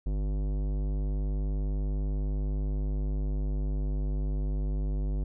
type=tone with tanh clipping; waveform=sine; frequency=50.1 Hz; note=G1; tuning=38 cents sharp; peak=-29 dBFS; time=0.06-5.24 s; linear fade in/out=5 ms; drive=17 dB; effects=none